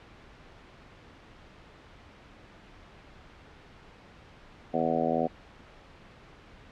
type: harmonic tone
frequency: 81.9 Hz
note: E2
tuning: 11 cents flat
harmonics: 2 / 3 / 4 / 5 / 6 / 7 / 8 / 9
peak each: -37 / -31 / -36 / -35 / -33 / -32 / -33 / -31 dBFS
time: 4.73-5.28 s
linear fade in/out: 20 ms
effects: pink hiss -52 dBFS RMS until 6.71 s + low-pass 3000 Hz 12 dB/octave